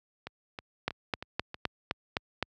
two click trains, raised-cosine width 0.3 ms, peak -22 / -12 dBFS, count 5 / 7, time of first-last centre 0.27-1.544 / 0.88-2.426 s, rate 3.14 / 3.88 Hz, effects high-pass 60 Hz 12 dB/octave

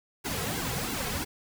pink noise with flanger, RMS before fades -32 dBFS, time 0.24-1.25 s, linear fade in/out 20 ms, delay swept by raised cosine 1.6 to 3.4 ms, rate 3 Hz, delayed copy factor -0.9, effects none

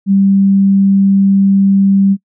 sine tone, 196 Hz, G3, in tune, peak -6 dBFS, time 0.06-2.17 s, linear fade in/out 50 ms, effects noise-tail reverb RT60 0.1 s tail -24 dB re dry

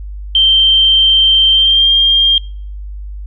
sine tone with pitch glide, 3136 to 3204 Hz, G7 to G7, 0 to +37 cents, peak -6 dBFS, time 0.35-2.38 s, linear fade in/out 2 ms, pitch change +37 cents, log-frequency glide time 1.52-1.92 s, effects noise-tail reverb RT60 0.5 s tail -25 dB re dry + added 50 Hz sine -23 dBFS peak until 3.26 s

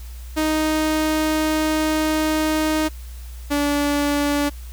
sawtooth tone pair in turn, 311.1 / 288.9 Hz, D#4 / D4, 0 / -28 cents, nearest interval minor second, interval 128 cents, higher first, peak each -14 dBFS, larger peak neither, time 0.36-2.89 / 3.5-4.5 s, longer first, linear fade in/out 20 ms, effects added 60 Hz sine -32 dBFS peak until 4.72 s + white hiss -47 dBFS RMS until 4.72 s

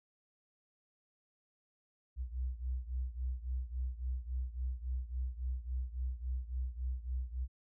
sine beating tone pair, 61.74 / 65.34 Hz, B1 / C2, 0 / -2 cents, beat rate 3.6 Hz, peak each -37 / -40 dBFS, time 2.16-7.48 s, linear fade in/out 50 ms, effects none

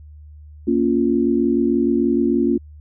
sine chord, Bb minor, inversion none, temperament just, 233.1 / 279.7 / 349.6 Hz, Bb3 / Db4 / F4, 0 / +16 / +2 cents, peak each -19 dBFS, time 0.67-2.58 s, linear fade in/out 10 ms, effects added 75 Hz sine -38 dBFS peak until 2.8 s

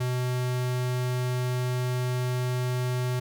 square tone, 125.4 Hz, B2, 27 cents sharp, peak -26 dBFS, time 0-3.2 s, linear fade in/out 10 ms, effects none

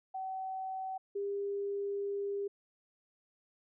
sine tone pair in turn, 760 / 401.4 Hz, F#5 / G4, +46 / +41 cents, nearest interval major seventh, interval 1105 cents, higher first, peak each -36 / -33 dBFS, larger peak second, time 0.14-0.98 / 1.15-2.48 s, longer second, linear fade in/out 10 ms, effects none

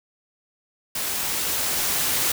white noise with level ramp, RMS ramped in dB -27 to -22 dBFS, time 0.95-2.32 s, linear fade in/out 5 ms, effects none

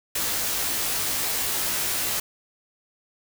white noise with comb filter, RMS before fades -26 dBFS, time 0.15-2.2 s, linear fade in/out 5 ms, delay 17 ms, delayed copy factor -0.75, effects none

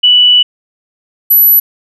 sine tone pair in turn, 2960 / 11840 Hz, F#7 / F#9, 0 / 0 cents, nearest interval 2 octaves, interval 2400 cents, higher second, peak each -3 dBFS, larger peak neither, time 0.03-0.43 / 1.3-1.6 s, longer first, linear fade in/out 10 ms, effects none

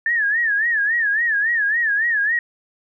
sine tone with vibrato, 1761 Hz, A6, 1 cent sharp, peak -16 dBFS, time 0.06-2.39 s, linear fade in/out 2 ms, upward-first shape sine, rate 3.6 Hz, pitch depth 140 cents each way, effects none

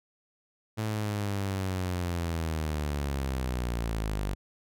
sawtooth linear sweep, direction down, 110 to 48.27 Hz, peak -25 dBFS, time 0.77-4.35 s, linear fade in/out 20 ms, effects none

